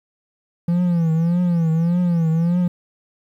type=tone with vibrato; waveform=triangle; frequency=169.3 Hz; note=E3; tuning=46 cents sharp; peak=-13 dBFS; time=0.68-2.68 s; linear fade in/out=5 ms; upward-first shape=triangle; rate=1.7 Hz; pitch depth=110 cents each way; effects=9-bit